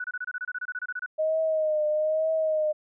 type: tone bursts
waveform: sine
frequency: 1480 Hz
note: F#6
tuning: in tune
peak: -29 dBFS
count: 16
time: 0-1.062 s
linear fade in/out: 5 ms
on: 42 ms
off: 26 ms
type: tone with vibrato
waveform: sine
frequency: 622.3 Hz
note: D#5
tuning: in tune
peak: -22 dBFS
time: 1.18-2.73 s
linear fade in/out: 20 ms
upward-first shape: triangle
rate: 1.1 Hz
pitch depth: 55 cents each way
effects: none